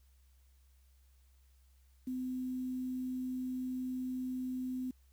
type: tone with quantisation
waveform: sine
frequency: 255.3 Hz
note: C4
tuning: 42 cents flat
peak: -35 dBFS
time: 2.07-4.91 s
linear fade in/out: 5 ms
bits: 10
effects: added 65 Hz sine -62 dBFS peak until 5.12 s + white hiss -75 dBFS RMS until 5.12 s